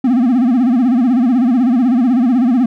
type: tone with vibrato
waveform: triangle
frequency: 246.9 Hz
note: B3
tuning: in tune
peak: -7 dBFS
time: 0.04-2.66 s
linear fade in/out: 5 ms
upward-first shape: sine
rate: 16 Hz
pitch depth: 150 cents each way
effects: none